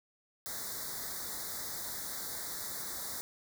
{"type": "band-stop noise", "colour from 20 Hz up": "white", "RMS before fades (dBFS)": -40, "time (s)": [0.46, 3.21], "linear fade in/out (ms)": 0, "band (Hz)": [2100, 3600], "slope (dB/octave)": 96, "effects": []}